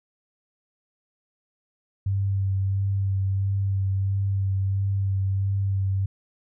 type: tone with vibrato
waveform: sine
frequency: 97.5 Hz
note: G2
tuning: 9 cents flat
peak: -21 dBFS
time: 2.06-6.06 s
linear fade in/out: 5 ms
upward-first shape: sine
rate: 1.5 Hz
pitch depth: 18 cents each way
effects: none